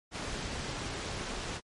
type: noise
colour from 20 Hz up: pink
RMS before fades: -37 dBFS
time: 0.11-1.61 s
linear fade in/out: 50 ms
effects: low-pass 7000 Hz 12 dB/octave + MP3 48 kbps